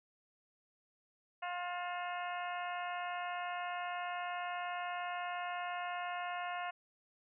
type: harmonic tone with a mistuned harmonic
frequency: 354.3 Hz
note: F4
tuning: 25 cents sharp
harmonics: 2 / 3 / 4 / 5 / 6 / 7 / 8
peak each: -40 / -44 / -46 / -48 / -50 / -51 / -52 dBFS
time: 1.42-6.71 s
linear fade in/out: 10 ms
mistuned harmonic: 7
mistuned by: +55 cents
effects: none